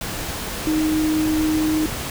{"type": "tone in noise", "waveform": "sine", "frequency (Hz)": 311.1, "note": "D#4", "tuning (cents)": 0, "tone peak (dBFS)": -17, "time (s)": [0.67, 1.86], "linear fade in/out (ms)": 2, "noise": "pink", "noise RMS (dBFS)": -28, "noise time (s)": [0.01, 2.1], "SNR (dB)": 8, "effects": []}